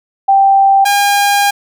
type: tone pair in turn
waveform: sine / sawtooth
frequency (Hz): 784 / 808.8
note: G5 / G#5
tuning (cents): 0 / -46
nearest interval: minor second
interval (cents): 54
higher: second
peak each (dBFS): -5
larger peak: neither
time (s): 0.28-0.85 / 0.85-1.51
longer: second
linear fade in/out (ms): 10
effects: none